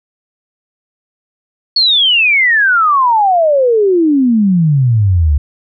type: exponential sweep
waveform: sine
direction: down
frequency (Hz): 4435 to 69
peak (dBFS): -7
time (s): 1.76-5.38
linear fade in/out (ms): 5
effects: none